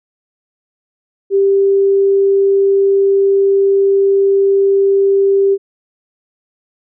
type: tone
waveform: sine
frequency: 393.6 Hz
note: G4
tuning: 7 cents sharp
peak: -8 dBFS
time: 1.3-5.58 s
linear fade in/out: 50 ms
effects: none